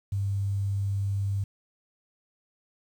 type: tone with quantisation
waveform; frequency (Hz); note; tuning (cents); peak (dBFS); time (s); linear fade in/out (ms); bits
sine; 99.1; G2; +19; -25; 0.12-1.44; 5; 9
effects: none